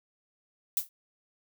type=noise with exponential decay; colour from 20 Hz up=violet; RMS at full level=-23 dBFS; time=0.77-0.89 s; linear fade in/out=1 ms; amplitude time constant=25 ms; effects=none